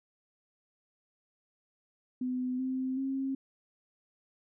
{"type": "tone with pitch steps", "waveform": "sine", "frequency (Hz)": [252.8, 259.9, 268.5], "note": ["B3", "C4", "C4"], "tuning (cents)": [41, -11, 45], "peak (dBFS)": -30, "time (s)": [2.21, 3.35], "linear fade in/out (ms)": 5, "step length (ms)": 380, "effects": []}